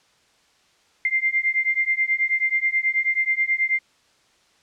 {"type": "beating tone pair", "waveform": "sine", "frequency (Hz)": [2093, 2102.3], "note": ["C7", "C7"], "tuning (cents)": [0, 8], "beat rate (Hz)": 9.3, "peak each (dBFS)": -22, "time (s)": [1.05, 3.79], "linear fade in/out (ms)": 2, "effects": ["white hiss -60 dBFS RMS until 4.62 s", "low-pass 6000 Hz 12 dB/octave"]}